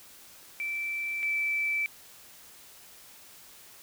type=tone pair in turn; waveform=sine; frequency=2332 / 2321 Hz; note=D7 / D7; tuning=-13 / -21 cents; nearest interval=unison; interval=8 cents; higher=first; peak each=-30 / -26 dBFS; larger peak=second; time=0.6-1.23 / 1.23-1.86 s; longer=neither; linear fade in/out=0 ms; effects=white hiss -52 dBFS RMS until 3.82 s